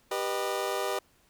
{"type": "chord", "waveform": "25% pulse", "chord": "G augmented", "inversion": "none", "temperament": "just", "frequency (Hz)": [392, 490, 612.5], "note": ["G4", "B4", "D#5"], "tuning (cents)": [0, -14, -27], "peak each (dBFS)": [-29, -30, -30], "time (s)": [0.11, 0.99], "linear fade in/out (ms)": 5, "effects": ["pink hiss -65 dBFS RMS until 1.29 s"]}